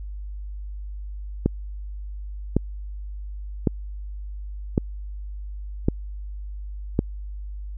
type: click train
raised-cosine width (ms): 3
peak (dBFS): -5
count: 6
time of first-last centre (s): 1.46-6.991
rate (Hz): 0.904
effects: added 50 Hz sine -31 dBFS peak until 7.77 s